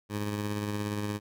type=tone with tremolo; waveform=15% pulse; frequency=103.83 Hz; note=G#2; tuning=in tune; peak=-23 dBFS; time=0.09-1.2 s; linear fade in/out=50 ms; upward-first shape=sine; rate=17 Hz; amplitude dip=30%; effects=none